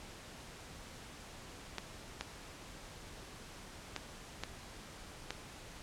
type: clicks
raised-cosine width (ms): 0.2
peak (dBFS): -20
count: 5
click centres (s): 1.783 / 2.21 / 3.963 / 4.436 / 5.306
effects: pink hiss -51 dBFS RMS until 5.82 s + low-pass 9000 Hz 12 dB/octave